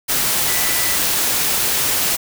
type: tone in noise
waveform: sine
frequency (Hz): 1979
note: B6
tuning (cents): +3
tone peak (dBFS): -27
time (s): 0.47-0.97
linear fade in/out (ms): 20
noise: white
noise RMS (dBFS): -18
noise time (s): 0.08-2.17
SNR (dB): -12
effects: none